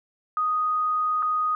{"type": "tone with dropouts", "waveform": "sine", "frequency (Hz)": 1244.5, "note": "D#6", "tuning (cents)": 0, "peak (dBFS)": -21, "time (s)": [0.37, 1.55], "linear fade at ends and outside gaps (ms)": 1, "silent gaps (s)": [1.224, 1.228], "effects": []}